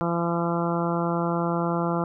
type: harmonic tone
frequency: 170.2 Hz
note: F3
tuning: 44 cents flat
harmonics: 1 / 2 / 3 / 4 / 5 / 6 / 7 / 8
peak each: -26 / -29 / -31 / -32 / -33 / -34 / -34 / -35 dBFS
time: 0.01-2.04 s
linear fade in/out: 0 ms
effects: none